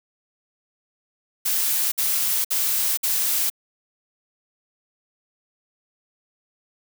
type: noise bursts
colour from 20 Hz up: blue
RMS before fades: -22 dBFS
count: 4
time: 1.45-3.501 s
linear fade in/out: 10 ms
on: 470 ms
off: 57 ms
effects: none